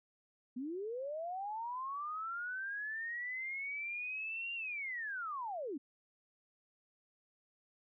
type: linear two-way sweep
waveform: sine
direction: up then down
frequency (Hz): 236 to 2794 to 249.1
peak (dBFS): -38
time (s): 0.56-5.78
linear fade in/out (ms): 10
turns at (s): 4.54
effects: none